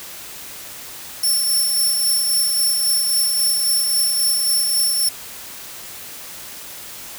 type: tone with tremolo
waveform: 10% pulse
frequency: 5410 Hz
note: E8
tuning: 44 cents sharp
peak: -9 dBFS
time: 1.23-5.09 s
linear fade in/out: 5 ms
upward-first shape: sine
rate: 3.7 Hz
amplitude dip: 30%
effects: white hiss -35 dBFS RMS until 7.18 s